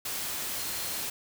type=tone in noise; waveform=sine; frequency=4186 Hz; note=C8; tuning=in tune; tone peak=-44 dBFS; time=0.58-1.03 s; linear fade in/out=5 ms; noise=white; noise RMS=-34 dBFS; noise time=0.05-1.1 s; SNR=-13 dB; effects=none